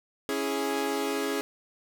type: chord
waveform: sawtooth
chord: C# minor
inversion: none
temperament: equal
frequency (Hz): 277.2 / 329.6 / 415.3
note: C#4 / E4 / G#4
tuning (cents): 0 / 0 / 0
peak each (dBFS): -28 / -31 / -26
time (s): 0.29-1.41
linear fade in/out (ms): 0
effects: none